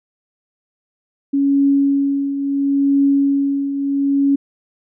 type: tone with tremolo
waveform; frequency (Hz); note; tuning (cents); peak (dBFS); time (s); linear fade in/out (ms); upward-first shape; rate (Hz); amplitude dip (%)
sine; 278.6; C#4; +9; -10; 1.33-4.36; 10; triangle; 0.73; 65
effects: none